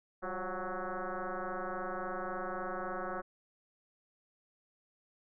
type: tone with frequency modulation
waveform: sine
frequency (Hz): 379.8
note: F#4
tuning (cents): +45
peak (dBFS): -35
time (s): 0.22-3.22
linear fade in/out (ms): 20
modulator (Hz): 184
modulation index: 6.2
effects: none